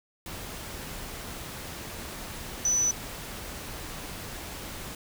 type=tone in noise; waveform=sine; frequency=5980 Hz; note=F#8; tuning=17 cents sharp; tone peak=-22 dBFS; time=2.65-2.91 s; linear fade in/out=2 ms; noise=pink; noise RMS=-39 dBFS; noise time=0.26-4.95 s; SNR=+14 dB; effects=none